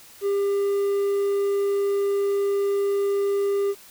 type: tone with quantisation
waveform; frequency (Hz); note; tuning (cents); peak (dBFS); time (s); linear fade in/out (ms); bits
triangle; 399.9; G4; +35; -18; 0.21-3.75; 50; 8
effects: white hiss -48 dBFS RMS until 3.9 s